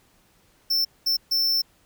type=tone bursts at uneven times; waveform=square; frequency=5360 Hz; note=E8; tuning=28 cents sharp; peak=-20 dBFS; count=3; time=0.7-0.85 / 1.06-1.17 / 1.31-1.62 s; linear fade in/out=10 ms; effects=pink hiss -61 dBFS RMS until 1.85 s